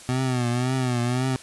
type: tone with vibrato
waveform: 25% pulse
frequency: 125.4 Hz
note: B2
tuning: 27 cents sharp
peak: -18 dBFS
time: 0.09-1.36 s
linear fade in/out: 0 ms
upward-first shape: triangle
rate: 1.9 Hz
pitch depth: 95 cents each way
effects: white hiss -44 dBFS RMS until 1.42 s + resampled to 24000 Hz